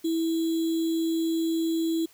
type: tone with sample-and-hold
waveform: sine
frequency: 327.4 Hz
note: E4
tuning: 12 cents flat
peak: -23 dBFS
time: 0.04-2.06 s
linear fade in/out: 10 ms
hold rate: 3675 Hz
effects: white hiss -57 dBFS RMS until 2.13 s